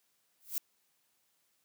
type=noise with exponential growth; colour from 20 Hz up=violet; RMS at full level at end=-30 dBFS; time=0.4-0.58 s; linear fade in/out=1 ms; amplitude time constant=37 ms; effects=white hiss -75 dBFS RMS until 1.64 s + high-pass 100 Hz 12 dB/octave